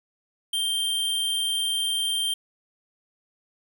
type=tone; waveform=square; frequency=3162 Hz; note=G7; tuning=14 cents sharp; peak=-24 dBFS; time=0.53-2.34 s; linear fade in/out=5 ms; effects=none